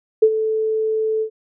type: tone with ADSR envelope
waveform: sine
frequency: 438.1 Hz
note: A4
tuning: 7 cents flat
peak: -6 dBFS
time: 0.22-1.3 s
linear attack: 9 ms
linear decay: 64 ms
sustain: -11 dB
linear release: 85 ms
effects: none